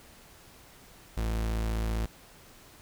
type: tone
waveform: 40% pulse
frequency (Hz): 55.3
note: A1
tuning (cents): +9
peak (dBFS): -27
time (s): 1.17-2.06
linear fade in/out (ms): 5
effects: pink hiss -54 dBFS RMS until 2.81 s